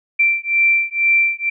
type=beating tone pair; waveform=sine; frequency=2349 / 2351.1 Hz; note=D7 / D7; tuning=0 / +1 cents; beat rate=2.1 Hz; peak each=-16 dBFS; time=0.19-1.5 s; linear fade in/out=10 ms; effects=none